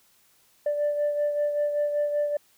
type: beating tone pair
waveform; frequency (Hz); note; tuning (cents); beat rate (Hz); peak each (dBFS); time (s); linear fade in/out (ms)
sine; 587 / 592.2; D5 / D5; -1 / +14; 5.2; -22 / -31; 0.66-2.37; 5
effects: tanh soft clip ceiling -19 dBFS + white hiss -62 dBFS RMS until 2.57 s